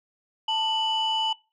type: tone pair together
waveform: sine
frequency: 885 / 2972 Hz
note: A5 / F#7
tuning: +10 / +7 cents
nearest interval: octave + major sixth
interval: 2097 cents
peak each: -25 / -24 dBFS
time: 0.48-1.33 s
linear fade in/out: 5 ms
effects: noise-tail reverb RT60 0.3 s tail -22 dB re dry + tanh soft clip ceiling -18 dBFS